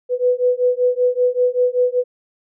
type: beating tone pair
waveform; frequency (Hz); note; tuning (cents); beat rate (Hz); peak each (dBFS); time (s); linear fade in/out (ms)
sine; 493.9 / 499.1; B4 / B4; 0 / +18; 5.2; -17; 0.09-2.04; 50
effects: none